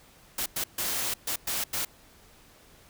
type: noise bursts at uneven times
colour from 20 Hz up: white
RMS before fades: -30 dBFS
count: 6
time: 0.38-0.46 / 0.56-0.64 / 0.78-1.14 / 1.27-1.36 / 1.47-1.64 / 1.73-1.85 s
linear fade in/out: 5 ms
effects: pink hiss -56 dBFS RMS until 2.89 s